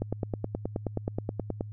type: click train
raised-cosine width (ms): 2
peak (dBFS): -16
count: 16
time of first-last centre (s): 0.02-1.609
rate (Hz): 9.44
effects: added 105 Hz sine -38 dBFS peak until 1.72 s